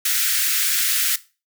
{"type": "high-pass noise", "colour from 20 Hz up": "white", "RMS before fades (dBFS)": -20, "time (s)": [0.05, 1.16], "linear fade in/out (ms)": 5, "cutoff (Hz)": 1400, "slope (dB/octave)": 48, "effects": ["noise-tail reverb RT60 0.3 s tail -17 dB re dry"]}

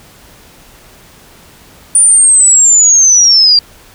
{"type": "linear sweep", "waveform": "sine", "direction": "down", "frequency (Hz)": [9397, 4695], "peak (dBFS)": -3, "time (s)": [1.95, 3.59], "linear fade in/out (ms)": 2, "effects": ["pink hiss -40 dBFS RMS until 3.94 s"]}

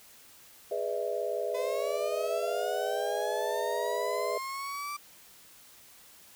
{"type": "chord", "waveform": "sine", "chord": "E dominant seventh", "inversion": "first", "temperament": "equal with one note detuned", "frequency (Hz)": [415.3, 493.9, 600, 659.3], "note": ["G#4", "B4", "D5", "E5"], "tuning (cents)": [0, 0, 37, 0], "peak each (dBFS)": -35, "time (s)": [0.71, 4.38], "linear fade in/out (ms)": 5}
{"type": "linear sweep", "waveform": "35% pulse", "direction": "up", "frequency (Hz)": [501, 1174.7], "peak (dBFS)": -33, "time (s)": [1.54, 4.97], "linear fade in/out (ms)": 10}
{"effects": ["white hiss -55 dBFS RMS until 6.35 s"]}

